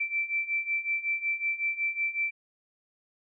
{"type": "beating tone pair", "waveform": "sine", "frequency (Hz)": [2333, 2338.4], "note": ["D7", "D7"], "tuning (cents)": [-12, -8], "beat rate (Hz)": 5.4, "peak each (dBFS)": [-32, -29], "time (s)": [0, 2.31], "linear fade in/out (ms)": 10, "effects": []}